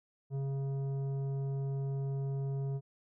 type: tone with tanh clipping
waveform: triangle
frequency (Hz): 137.1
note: C#3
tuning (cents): -19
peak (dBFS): -34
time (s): 0.3-2.81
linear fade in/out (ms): 50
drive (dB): 14
effects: none